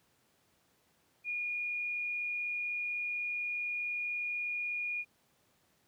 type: tone with frequency modulation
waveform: sine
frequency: 2436 Hz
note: D#7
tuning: 37 cents flat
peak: -33 dBFS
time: 1.24-5.05 s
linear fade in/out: 50 ms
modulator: 43.6 Hz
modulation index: 0.38
effects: pink hiss -71 dBFS RMS until 5.87 s + high-pass 100 Hz 12 dB/octave